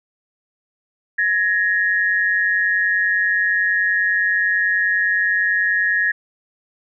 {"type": "tone pair together", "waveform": "sine", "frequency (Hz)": [1675.2, 1864.7], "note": ["G#6", "A#6"], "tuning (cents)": [15, 0], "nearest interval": "major second", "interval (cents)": 185, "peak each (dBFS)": -18, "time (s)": [1.18, 6.12], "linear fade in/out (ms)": 10, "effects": []}